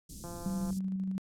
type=band-stop noise; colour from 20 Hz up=pink; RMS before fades=-45 dBFS; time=0.09-0.79 s; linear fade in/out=5 ms; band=290 to 5300 Hz; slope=24 dB/octave
type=click train; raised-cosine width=1 ms; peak=-32 dBFS; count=81; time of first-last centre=0.24-0.705 s; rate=172 Hz
type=tone with tremolo; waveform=sine; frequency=190 Hz; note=F#3; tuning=46 cents sharp; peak=-30 dBFS; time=0.46-1.18 s; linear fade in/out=0 ms; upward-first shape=square; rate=13 Hz; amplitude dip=25%
effects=low-pass 12000 Hz 12 dB/octave